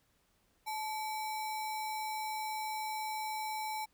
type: tone with sample-and-hold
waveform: sine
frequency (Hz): 866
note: A5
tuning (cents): -28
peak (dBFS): -35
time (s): 0.66-3.86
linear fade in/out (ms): 20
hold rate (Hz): 3150
effects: pink hiss -73 dBFS RMS until 3.93 s